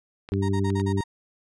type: clicks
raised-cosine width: 0.3 ms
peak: -24 dBFS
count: 4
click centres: 0.289 / 0.337 / 0.703 / 0.799 s
type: harmonic tone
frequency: 98 Hz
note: G2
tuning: in tune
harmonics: 1 / 2 / 3 / 4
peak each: -24 / -28 / -30 / -29 dBFS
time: 0.32-1.01 s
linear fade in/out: 0 ms
type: tone bursts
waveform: 35% pulse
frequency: 932.3 Hz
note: A#5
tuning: in tune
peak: -31 dBFS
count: 6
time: 0.42-1.039 s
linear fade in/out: 10 ms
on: 69 ms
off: 41 ms
effects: resampled to 22050 Hz